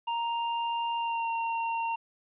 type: tone with pitch glide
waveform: square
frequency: 932.3 to 917.9 Hz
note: A#5 to A#5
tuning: 0 to -27 cents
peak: -29 dBFS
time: 0.07-1.96 s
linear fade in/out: 10 ms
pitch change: -27 cents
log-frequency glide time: 0.97-1.29 s
effects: resampled to 8000 Hz + 11-bit